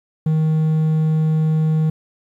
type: tone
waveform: triangle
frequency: 157.1 Hz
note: D#3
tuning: 17 cents sharp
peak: -12 dBFS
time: 0.26-1.9 s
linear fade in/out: 5 ms
effects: 9-bit